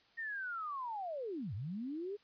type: linear two-way sweep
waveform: sine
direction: down then up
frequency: 1864.7 to 89 to 422.9 Hz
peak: -38 dBFS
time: 0.17-2.17 s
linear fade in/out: 20 ms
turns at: 1.54 s
effects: white hiss -68 dBFS RMS until 2.23 s + resampled to 11025 Hz